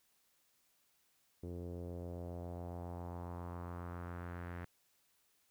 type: tone with low-pass filter sweep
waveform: sawtooth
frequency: 87.31 Hz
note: F2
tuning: in tune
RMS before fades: -45 dBFS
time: 1.43-4.65 s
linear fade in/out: 5 ms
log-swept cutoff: 410 to 1800 Hz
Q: 2.4
effects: white hiss -75 dBFS RMS until 5.5 s